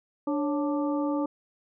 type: harmonic tone with a mistuned harmonic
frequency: 293.7 Hz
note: D4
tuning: in tune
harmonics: 1 / 2 / 3 / 4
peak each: -26 / -32 / -36 / -38 dBFS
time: 0.27-1.26 s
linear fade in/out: 5 ms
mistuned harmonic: 2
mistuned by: -100 cents
effects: none